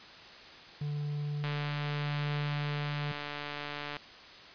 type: tone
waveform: triangle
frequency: 146.83 Hz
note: D3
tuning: in tune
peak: -30 dBFS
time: 0.81-3.12 s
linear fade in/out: 5 ms
type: click train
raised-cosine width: 0.3 ms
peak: -22 dBFS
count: 370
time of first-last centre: 1.44-3.967 s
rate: 146 Hz
effects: white hiss -50 dBFS RMS until 4.54 s + resampled to 11025 Hz